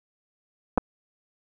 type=clicks; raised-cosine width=1 ms; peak=-8 dBFS; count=2; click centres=0.776 / 0.78 s; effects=none